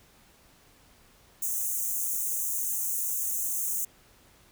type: high-pass noise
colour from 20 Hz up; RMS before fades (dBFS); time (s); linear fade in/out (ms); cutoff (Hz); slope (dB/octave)
white; -30; 1.42-3.85; 5; 6100; 96
effects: pink hiss -59 dBFS RMS until 4.51 s